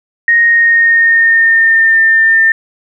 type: tone with pitch glide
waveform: sine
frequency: 1864.7 to 1801.2 Hz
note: A#6 to A6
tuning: 0 to +40 cents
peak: -5 dBFS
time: 0.28-2.52 s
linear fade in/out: 2 ms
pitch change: -60 cents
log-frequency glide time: 0.45-2 s
effects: none